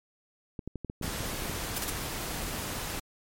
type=clicks; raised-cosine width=3 ms; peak=-23 dBFS; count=12; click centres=0.592 / 0.676 / 0.757 / 0.847 / 0.899 / 1.013 / 1.044 / 1.079 / 1.206 / 1.422 / 1.458 / 1.497 s
type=noise; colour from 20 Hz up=pink; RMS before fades=-35 dBFS; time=1.02-3 s; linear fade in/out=10 ms
type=noise bursts; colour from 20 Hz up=white; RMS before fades=-32 dBFS; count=3; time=1.76-1.901 s; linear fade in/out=5 ms; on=25 ms; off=33 ms
effects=MP3 64 kbps